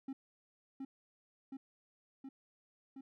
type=tone with echo; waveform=triangle; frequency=268.7 Hz; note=C4; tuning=46 cents sharp; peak=-37 dBFS; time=0.08-0.13 s; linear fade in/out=5 ms; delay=720 ms; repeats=4; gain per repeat=-2 dB; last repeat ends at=3.01 s; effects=none